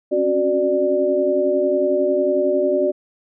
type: tone cluster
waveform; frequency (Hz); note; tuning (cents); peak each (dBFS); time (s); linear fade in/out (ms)
sine; 268.6 / 279.6 / 370.5 / 591; C4 / C#4 / F#4 / D5; +46 / +15 / +2 / +11; -27 / -27 / -19 / -18; 0.11-2.92; 20
effects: none